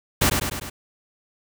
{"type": "noise with echo", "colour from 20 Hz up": "pink", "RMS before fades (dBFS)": -18, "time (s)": [0.21, 0.3], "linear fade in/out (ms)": 10, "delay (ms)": 100, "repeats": 4, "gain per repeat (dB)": -4, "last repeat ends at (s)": 0.7, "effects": []}